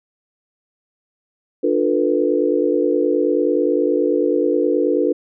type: chord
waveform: sine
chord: B half-diminished seventh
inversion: first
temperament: just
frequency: 296.3 / 355.6 / 444.5 / 493.9 Hz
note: D4 / F4 / A4 / B4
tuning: +15 / +31 / +18 / 0 cents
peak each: -20 dBFS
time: 1.63-5.13 s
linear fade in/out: 10 ms
effects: none